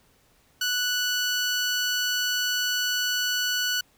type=tone; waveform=15% pulse; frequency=1480 Hz; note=F#6; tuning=in tune; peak=-17 dBFS; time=0.61-3.81 s; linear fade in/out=5 ms; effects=pink hiss -62 dBFS RMS until 3.97 s